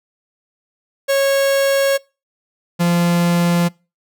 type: tone pair in turn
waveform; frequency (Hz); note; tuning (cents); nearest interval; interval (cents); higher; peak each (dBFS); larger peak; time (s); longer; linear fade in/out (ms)
45% pulse; 550 / 172.88; C#5 / F3; -14 / -17; octave + minor sixth; 2003; first; -13; neither; 1.08-1.98 / 2.79-3.69; neither; 20
effects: noise-tail reverb RT60 0.3 s tail -25 dB re dry